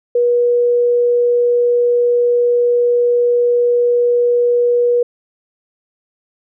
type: tone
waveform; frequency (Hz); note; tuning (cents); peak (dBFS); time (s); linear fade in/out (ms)
sine; 482.6; B4; -40; -10; 0.15-5.03; 5
effects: none

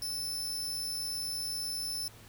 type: tone with amplitude modulation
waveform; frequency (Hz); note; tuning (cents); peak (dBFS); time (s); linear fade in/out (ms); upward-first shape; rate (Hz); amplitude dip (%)
sawtooth; 5274; E8; 0; -29; 0.02-2.08; 2; sine; 242; 45
effects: added 109 Hz sine -55 dBFS peak until 2.28 s + pink hiss -55 dBFS RMS until 2.28 s

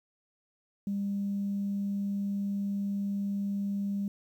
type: tone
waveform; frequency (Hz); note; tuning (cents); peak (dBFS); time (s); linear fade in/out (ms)
sine; 200; G3; +35; -28; 0.87-4.08; 2
effects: tanh soft clip ceiling -24 dBFS + 10-bit

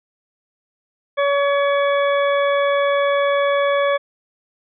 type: harmonic tone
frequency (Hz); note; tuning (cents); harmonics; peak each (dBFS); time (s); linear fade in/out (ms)
565; C#5; +33; 1 / 2 / 3 / 4 / 6; -16 / -22 / -26 / -28 / -32; 1.17-3.98; 20
effects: none

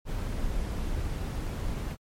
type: noise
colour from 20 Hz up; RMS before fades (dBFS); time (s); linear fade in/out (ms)
brown; -31; 0.05-1.97; 50
effects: MP3 64 kbps

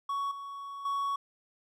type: tone with level steps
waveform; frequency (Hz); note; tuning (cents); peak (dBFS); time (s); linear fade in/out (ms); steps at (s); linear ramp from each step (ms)
triangle; 1117; C#6; +13; -28 / -37 / -27; 0.09-1.16; 5; 0.31 / 0.85; 5
effects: none

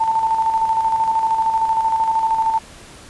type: tone with tremolo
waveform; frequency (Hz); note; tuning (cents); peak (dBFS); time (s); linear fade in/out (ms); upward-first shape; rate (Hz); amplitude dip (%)
sine; 893; A5; +25; -13; 0-2.59; 10; square; 13; 45
effects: pink hiss -41 dBFS RMS until 3.09 s + resampled to 24000 Hz

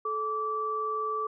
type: tone pair together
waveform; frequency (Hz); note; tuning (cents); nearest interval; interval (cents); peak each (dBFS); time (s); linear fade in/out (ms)
sine; 433.7 / 1160; A4 / D6; -25 / -22; octave + perfect fourth; 1703; -34 / -29; 0.05-1.27; 5
effects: none

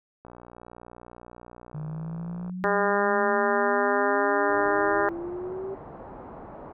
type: click train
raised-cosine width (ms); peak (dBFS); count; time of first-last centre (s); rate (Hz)
1; -30; 136; 0.25-2.496; 60.1
type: exponential sweep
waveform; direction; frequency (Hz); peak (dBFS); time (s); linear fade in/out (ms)
sine; up; 150 to 392; -31; 1.74-5.75; 10
type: harmonic tone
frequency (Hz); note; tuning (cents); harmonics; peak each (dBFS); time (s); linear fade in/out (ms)
202.4; G#3; -44; 2 / 3 / 4 / 5 / 6 / 7 / 8 / 9; -26 / -28 / -29 / -30 / -31 / -31 / -32 / -33; 2.64-5.09; 0
type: low-pass noise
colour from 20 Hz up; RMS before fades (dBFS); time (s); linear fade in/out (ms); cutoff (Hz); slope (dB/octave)
white; -42; 4.49-6.73; 20; 950; 24
effects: none

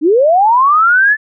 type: linear sweep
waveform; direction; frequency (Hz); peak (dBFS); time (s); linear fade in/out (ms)
sine; up; 280 to 1760; -6; 0.01-1.17; 50
effects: none

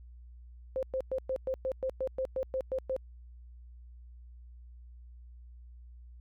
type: tone bursts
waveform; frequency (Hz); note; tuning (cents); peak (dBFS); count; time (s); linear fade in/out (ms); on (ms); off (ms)
sine; 523.3; C5; 0; -29; 13; 0.76-2.964; 0; 68; 110
effects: added 60 Hz sine -48 dBFS peak until 6.2 s

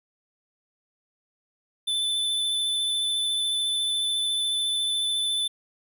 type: tone with vibrato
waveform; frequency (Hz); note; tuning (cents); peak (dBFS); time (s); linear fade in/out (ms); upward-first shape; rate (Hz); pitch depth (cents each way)
square; 3515; A7; -2; -24; 1.87-5.48; 10; sine; 14; 16
effects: none

